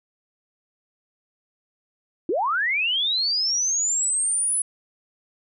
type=linear sweep; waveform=sine; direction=up; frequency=297.1 to 10260 Hz; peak=-20 dBFS; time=2.29-4.62 s; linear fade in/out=2 ms; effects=none